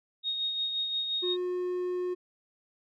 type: tone with tremolo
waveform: sine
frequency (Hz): 3729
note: A#7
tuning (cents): 0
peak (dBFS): -27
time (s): 0.23-1.37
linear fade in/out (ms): 50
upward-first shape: sine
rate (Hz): 5.7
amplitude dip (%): 40
type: tone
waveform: triangle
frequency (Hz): 360.6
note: F#4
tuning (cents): -45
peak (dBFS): -27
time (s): 1.22-2.15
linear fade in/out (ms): 20
effects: none